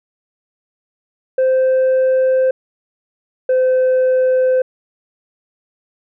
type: tone pair in turn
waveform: sine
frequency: 520 / 514 Hz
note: C5 / C5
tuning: -11 / -31 cents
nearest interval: unison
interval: 20 cents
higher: first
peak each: -8 dBFS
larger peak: neither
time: 1.38-2.51 / 3.49-4.62 s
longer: neither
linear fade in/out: 5 ms
effects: tanh soft clip ceiling -10 dBFS